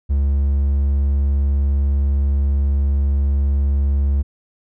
triangle tone, 69.8 Hz, C#2, 13 cents sharp, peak -12 dBFS, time 0.09-4.23 s, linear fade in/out 20 ms, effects none

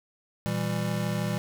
square chord, E diminished, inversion second, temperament just, 118.67 / 164.81 / 197.78 Hz, Bb2 / E3 / G3, +31 / 0 / +16 cents, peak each -32 dBFS, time 0.46-1.38 s, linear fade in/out 0 ms, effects none

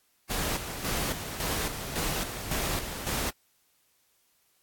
pink noise with tremolo, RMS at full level -30 dBFS, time 0.29-3.31 s, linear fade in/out 20 ms, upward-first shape square, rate 1.8 Hz, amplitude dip 55%, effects white hiss -69 dBFS RMS until 4.62 s + AAC 64 kbps

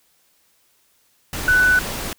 sine tone in noise, 1492 Hz, F#6, 14 cents sharp, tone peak -12 dBFS, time 1.48-1.79 s, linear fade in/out 2 ms, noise pink, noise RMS -27 dBFS, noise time 1.33-2.13 s, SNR +12 dB, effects white hiss -61 dBFS RMS until 2.18 s

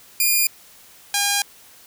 5% pulse tone pair in turn, 2424 / 808.9 Hz, D#7 / G#5, -46 / -46 cents, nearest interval octave + perfect fifth, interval 1900 cents, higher first, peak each -6 dBFS, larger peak neither, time 0.2-0.47 / 1.14-1.42 s, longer second, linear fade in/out 2 ms, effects white hiss -48 dBFS RMS until 1.86 s

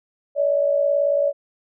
sine tone pair together, 570.7 / 629 Hz, D5 / D#5, -50 / +19 cents, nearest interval major second, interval 169 cents, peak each -17 / -23 dBFS, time 0.35-1.33 s, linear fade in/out 50 ms, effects none

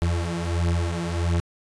35% pulse beating tone pair, 84.5 / 86 Hz, E2 / F2, +43 / -26 cents, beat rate 1.5 Hz, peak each -24 / -23 dBFS, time 0.02-1.4 s, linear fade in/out 0 ms, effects resampled to 22050 Hz

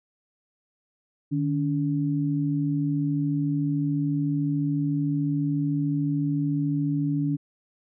sine tone pair together, 150.7 / 284.5 Hz, D3 / C#4, +45 / +45 cents, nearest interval major seventh, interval 1100 cents, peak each -25 dBFS, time 1.31-7.37 s, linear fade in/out 20 ms, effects none

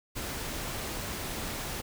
pink noise, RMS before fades -36 dBFS, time 0.15-1.82 s, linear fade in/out 20 ms, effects none

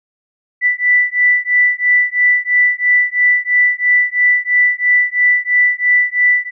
sine beating tone pair, 1975.5 / 1978.5 Hz, B6 / B6, 0 / +3 cents, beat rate 3 Hz, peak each -13 dBFS, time 0.61-6.51 s, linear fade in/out 50 ms, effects none

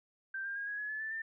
sine tone with pitch steps, 1568 / 1598.2 / 1628.9 / 1660.3 / 1692.2 / 1724.8 / 1758 / 1791.8 Hz, G6 / G6 / G#6 / G#6 / G#6 / A6 / A6 / A6, 0 / +33 / -34 / -1 / +32 / -35 / -2 / +31 cents, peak -36 dBFS, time 0.34-1.22 s, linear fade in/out 5 ms, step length 110 ms, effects none

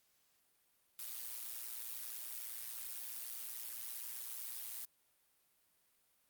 blue noise with amplitude modulation, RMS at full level -42 dBFS, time 0.99-4.85 s, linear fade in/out 2 ms, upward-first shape sine, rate 117 Hz, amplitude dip 70%, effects white hiss -75 dBFS RMS until 6.29 s + Opus 48 kbps

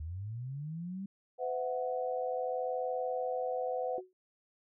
sine linear sweep, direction up, 73.42 to 199.2 Hz, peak -37 dBFS, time 0-1.06 s, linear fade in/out 5 ms
sine chord, B suspended fourth, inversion none, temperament equal with one note detuned, 506 / 659.3 / 740 Hz, B4 / E5 / F#5, +42 / 0 / 0 cents, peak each -34 / -40 / -37 dBFS, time 1.38-4.01 s, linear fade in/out 50 ms
sine tone with exponential decay, 370 Hz, F#4, in tune, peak -35 dBFS, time 3.98-4.13 s, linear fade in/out 1 ms, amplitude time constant 31 ms
effects none

